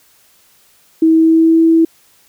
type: tone with pitch glide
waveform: sine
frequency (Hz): 322.2 to 327.1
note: E4 to E4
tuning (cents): -39 to -13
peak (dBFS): -6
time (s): 1.02-1.85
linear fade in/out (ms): 5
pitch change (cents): +26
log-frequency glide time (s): 1.13-1.61
effects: white hiss -51 dBFS RMS until 2.28 s